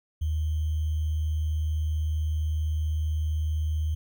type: tone with sample-and-hold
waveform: sine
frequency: 77.78 Hz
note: D#2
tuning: in tune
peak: -24 dBFS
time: 0.21-3.95 s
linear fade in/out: 10 ms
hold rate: 3150 Hz
effects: none